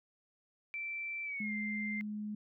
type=tone with pitch glide; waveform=sine; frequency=2337 to 2094 Hz; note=D7 to C7; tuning=-9 to +1 cents; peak=-37 dBFS; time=0.74-2.01 s; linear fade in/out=0 ms; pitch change=-190 cents; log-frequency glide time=1.24-1.53 s
type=tone; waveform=sine; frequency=210.5 Hz; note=G#3; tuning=24 cents sharp; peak=-37 dBFS; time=1.4-2.35 s; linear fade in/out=5 ms
effects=none